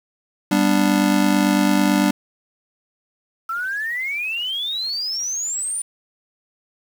square chord, G major, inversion none, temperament just, 196 / 245 / 294 Hz, G3 / B3 / D4, 0 / -14 / +2 cents, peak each -19 / -23 / -19 dBFS, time 0.51-2.11 s, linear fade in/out 5 ms
sine exponential sweep, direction up, 1318.5 to 9500 Hz, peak -22 dBFS, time 3.49-5.82 s, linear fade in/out 5 ms
effects 7-bit

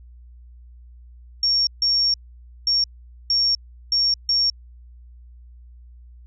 sine tone bursts at uneven times, 5520 Hz, F8, 21 cents flat, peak -16 dBFS, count 6, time 1.43-1.67 / 1.82-2.14 / 2.67-2.84 / 3.3-3.55 / 3.92-4.14 / 4.29-4.5 s, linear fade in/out 2 ms, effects added 60 Hz sine -42 dBFS peak until 6.26 s

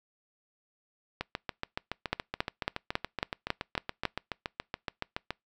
two click trains, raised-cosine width 0.3 ms, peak -16 / -11 dBFS, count 30 / 8, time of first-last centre 1.21-5.306 / 2.13-4.053 s, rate 7.08 / 3.64 Hz, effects noise-tail reverb RT60 0.2 s tail -26 dB re dry

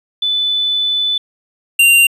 sine / square tone pair in turn, 3496 / 2775 Hz, A7 / F7, -12 / -12 cents, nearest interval major third, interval 400 cents, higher first, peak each -13 / -7 dBFS, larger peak second, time 0.22-1.18 / 1.79-2.07 s, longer first, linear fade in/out 5 ms, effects resampled to 32000 Hz + 8-bit

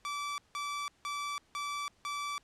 sawtooth tone bursts, 1158 Hz, D6, 25 cents flat, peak -31 dBFS, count 5, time 0.05-2.38 s, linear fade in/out 0 ms, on 330 ms, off 170 ms, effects pink hiss -68 dBFS RMS until 2.43 s + low-pass 8000 Hz 12 dB/octave

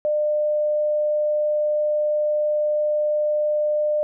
sine tone, 601 Hz, D5, 40 cents sharp, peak -18 dBFS, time 0.05-4.03 s, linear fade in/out 0 ms, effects none

